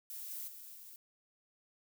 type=noise with level steps; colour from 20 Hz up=violet; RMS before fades=-45 / -43 / -51 / -53 dBFS; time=0.1-0.96 s; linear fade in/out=0 ms; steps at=0.3 / 0.47 / 0.74 s; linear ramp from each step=20 ms; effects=none